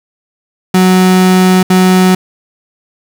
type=tone bursts at uneven times; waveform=35% pulse; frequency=185 Hz; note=F#3; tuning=in tune; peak=-3 dBFS; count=2; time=0.74-1.63 / 1.7-2.15 s; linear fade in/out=5 ms; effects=none